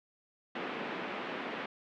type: band-pass noise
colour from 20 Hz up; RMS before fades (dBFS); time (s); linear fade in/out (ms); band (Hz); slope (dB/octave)
pink; -39; 0.55-1.66; 5; 220 to 2900; 24
effects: none